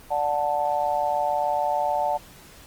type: chord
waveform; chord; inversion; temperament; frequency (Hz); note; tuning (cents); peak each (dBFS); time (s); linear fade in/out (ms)
sine; D major; none; just; 587.3 / 734.2 / 881; D5 / F#5 / A5; 0 / -14 / +2; -27 / -25 / -25; 0.1-2.18; 20
effects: pink hiss -48 dBFS RMS until 2.66 s + Opus 24 kbps